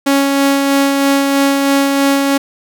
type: tone with tremolo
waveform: sawtooth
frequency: 277.2 Hz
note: C#4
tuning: in tune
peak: -5 dBFS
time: 0.06-2.38 s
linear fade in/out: 10 ms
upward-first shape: sine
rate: 3.1 Hz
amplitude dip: 30%
effects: none